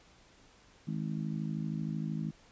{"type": "harmonic tone", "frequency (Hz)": 52.9, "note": "G#1", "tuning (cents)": 33, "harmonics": [3, 4, 5, 6], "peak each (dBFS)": [-35, -37, -44, -46], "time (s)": [0.87, 2.31], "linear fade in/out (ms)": 10, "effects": ["pink hiss -61 dBFS RMS until 2.51 s", "resampled to 16000 Hz"]}